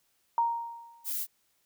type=tone with exponential decay; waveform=sine; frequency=932.3 Hz; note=A#5; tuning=in tune; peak=-21 dBFS; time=0.38-1.12 s; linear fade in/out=1 ms; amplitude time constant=160 ms
type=noise; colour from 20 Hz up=violet; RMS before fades=-33 dBFS; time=1.04-1.27 s; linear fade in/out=50 ms
effects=white hiss -72 dBFS RMS until 1.65 s